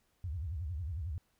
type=tone with vibrato; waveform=sine; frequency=81.1 Hz; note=E2; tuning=28 cents flat; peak=-35 dBFS; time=0.24-1.18 s; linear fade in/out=0 ms; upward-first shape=sine; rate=11 Hz; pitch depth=280 cents each way; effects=pink hiss -75 dBFS RMS until 1.39 s